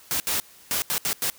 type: noise bursts at uneven times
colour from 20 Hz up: white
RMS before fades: -25 dBFS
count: 6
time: 0.11-0.2 / 0.27-0.4 / 0.71-0.82 / 0.9-0.98 / 1.05-1.13 / 1.22-1.3 s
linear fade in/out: 0 ms
effects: white hiss -51 dBFS RMS until 1.38 s